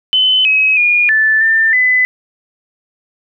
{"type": "tone with pitch steps", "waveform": "sine", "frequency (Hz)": [3036, 2552, 2434, 1753, 1790, 2008], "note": ["F#7", "D#7", "D#7", "A6", "A6", "B6"], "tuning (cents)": [44, 43, -39, -7, 29, 28], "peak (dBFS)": -8, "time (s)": [0.13, 2.05], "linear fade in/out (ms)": 0, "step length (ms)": 320, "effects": []}